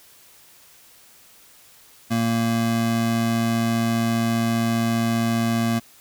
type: tone pair together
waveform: square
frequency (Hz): 115 / 230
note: A#2 / A#3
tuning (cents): -23 / -23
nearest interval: octave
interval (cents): 1200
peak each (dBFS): -26 / -21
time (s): 2.1-5.8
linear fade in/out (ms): 20
effects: white hiss -51 dBFS RMS until 6 s